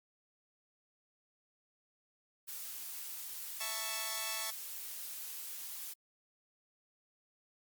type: noise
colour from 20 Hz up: blue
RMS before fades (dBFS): -44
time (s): 2.47-5.94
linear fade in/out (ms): 20
type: chord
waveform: 5% pulse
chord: A major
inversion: second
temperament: equal with one note detuned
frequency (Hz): 659.3 / 880 / 1112.6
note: E5 / A5 / C#6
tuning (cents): 0 / 0 / +6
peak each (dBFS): -32 / -30 / -29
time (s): 3.6-4.51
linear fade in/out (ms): 10
effects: Opus 48 kbps